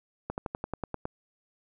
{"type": "slowing click train", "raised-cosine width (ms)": 1, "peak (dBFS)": -18, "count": 9, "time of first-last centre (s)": [0.3, 1.054], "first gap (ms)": 79, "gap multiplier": 1.05, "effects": []}